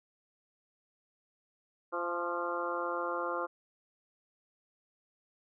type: harmonic tone with a mistuned harmonic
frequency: 173 Hz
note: F3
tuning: 16 cents flat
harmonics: 2 / 3 / 4 / 5 / 6 / 7 / 8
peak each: -40 / -37 / -43 / -43 / -39 / -39 / -40 dBFS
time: 1.92-3.47 s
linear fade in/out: 20 ms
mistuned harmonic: 6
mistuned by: +30 cents
effects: none